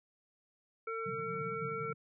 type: harmonic tone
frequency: 451 Hz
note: A4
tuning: 43 cents sharp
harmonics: 1 / 3 / 5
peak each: -39 / -39 / -46 dBFS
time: 0.87-1.93 s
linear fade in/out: 5 ms
type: band-pass noise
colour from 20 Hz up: pink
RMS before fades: -45 dBFS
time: 1.05-1.94 s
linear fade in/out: 20 ms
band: 130 to 180 Hz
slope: 48 dB/octave
effects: none